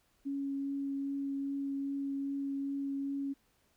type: tone with vibrato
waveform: sine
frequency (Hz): 277.2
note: C#4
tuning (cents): 0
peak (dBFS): -33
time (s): 0.25-3.34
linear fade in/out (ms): 20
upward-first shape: triangle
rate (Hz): 2.5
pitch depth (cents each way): 10
effects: pink hiss -72 dBFS RMS until 3.76 s